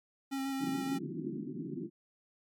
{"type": "tone with vibrato", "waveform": "square", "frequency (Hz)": 270.4, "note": "C#4", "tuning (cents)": -43, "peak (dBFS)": -34, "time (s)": [0.31, 0.99], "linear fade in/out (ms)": 20, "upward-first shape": "square", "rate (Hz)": 7, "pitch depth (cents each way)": 14}
{"type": "band-pass noise", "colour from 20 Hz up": "white", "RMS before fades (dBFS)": -39, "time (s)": [0.59, 1.9], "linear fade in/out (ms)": 50, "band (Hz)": [140, 370], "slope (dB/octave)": 96}
{"effects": ["MP3 96 kbps"]}